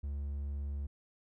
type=tone; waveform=triangle; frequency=71 Hz; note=C#2; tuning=42 cents sharp; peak=-33 dBFS; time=0.03-0.87 s; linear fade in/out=10 ms; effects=none